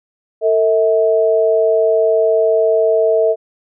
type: tone pair together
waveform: sine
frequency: 450 / 644.2 Hz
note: A4 / E5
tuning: +39 / -40 cents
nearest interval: tritone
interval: 621 cents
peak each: -13 dBFS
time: 0.41-3.36 s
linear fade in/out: 50 ms
effects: none